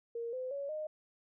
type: tone with pitch steps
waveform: sine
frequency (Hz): 466.2 / 511.3 / 560.9 / 615.2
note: A#4 / C5 / C#5 / D#5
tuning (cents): 0 / -40 / +20 / -20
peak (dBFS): -36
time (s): 0.15-0.87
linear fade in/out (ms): 5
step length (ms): 180
effects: none